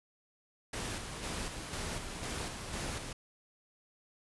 pink noise with tremolo, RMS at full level -38 dBFS, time 0.73-3.13 s, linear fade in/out 5 ms, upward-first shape square, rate 2 Hz, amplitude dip 40%, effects resampled to 24000 Hz

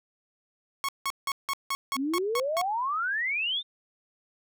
sawtooth tone bursts, 1100 Hz, C#6, 14 cents flat, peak -23 dBFS, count 9, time 0.84-2.614 s, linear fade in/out 0 ms, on 46 ms, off 170 ms
sine exponential sweep, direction up, 246.9 to 3688 Hz, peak -26 dBFS, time 1.95-3.63 s, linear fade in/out 50 ms
effects none

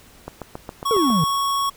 click train, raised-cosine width 1 ms, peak -16 dBFS, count 7, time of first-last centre 0.28-1.103 s, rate 7.29 Hz
square tone, 1108.7 Hz, C#6, in tune, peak -20 dBFS, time 0.85-1.7 s, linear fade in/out 10 ms
triangle exponential sweep, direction down, 477.7 to 146.83 Hz, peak -15 dBFS, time 0.91-1.24 s, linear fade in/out 0 ms
effects pink hiss -49 dBFS RMS until 1.76 s

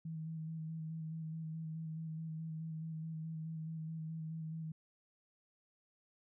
sine tone with vibrato, 160 Hz, D#3, 49 cents sharp, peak -40 dBFS, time 0.05-4.72 s, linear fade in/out 5 ms, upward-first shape square, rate 4.7 Hz, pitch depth 19 cents each way, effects none

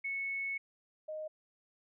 sine tone pair in turn, 2205 / 620 Hz, C#7 / D#5, -10 / -6 cents, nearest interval octave + minor seventh, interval 2196 cents, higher first, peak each -34 / -38 dBFS, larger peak first, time 0.04-0.58 / 1.08-1.28 s, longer first, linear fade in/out 10 ms, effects none

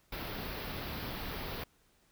pink band-stop noise, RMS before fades -40 dBFS, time 0.12-1.64 s, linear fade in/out 5 ms, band 5000 to 12000 Hz, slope 48 dB/octave, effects pink hiss -69 dBFS RMS until 2.11 s

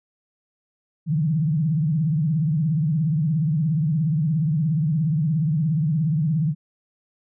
sine tone with vibrato, 155.56 Hz, D#3, in tune, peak -18 dBFS, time 1.06-6.55 s, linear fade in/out 50 ms, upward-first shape triangle, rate 17 Hz, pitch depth 210 cents each way, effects none

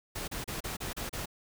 pink noise bursts, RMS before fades -37 dBFS, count 7, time 0.15-1.258 s, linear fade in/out 10 ms, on 130 ms, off 33 ms, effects none

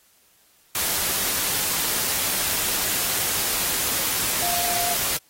sine tone in noise, 702 Hz, F5, 9 cents sharp, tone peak -28 dBFS, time 4.42-4.94 s, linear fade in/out 2 ms, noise white, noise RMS -24 dBFS, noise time 0.75-5.17 s, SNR -7 dB, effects white hiss -59 dBFS RMS until 5.29 s + AAC 48 kbps

